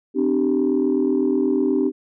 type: tone cluster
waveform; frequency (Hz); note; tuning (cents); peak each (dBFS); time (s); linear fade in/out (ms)
sine; 261.1 / 300.6 / 388.7; C4 / D4 / G4; -3 / +40 / -15; -20; 0.14-1.92; 50
effects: tanh soft clip ceiling -10 dBFS